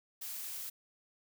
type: noise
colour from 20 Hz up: blue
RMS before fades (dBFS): -42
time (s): 0.21-0.7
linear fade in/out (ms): 10
effects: none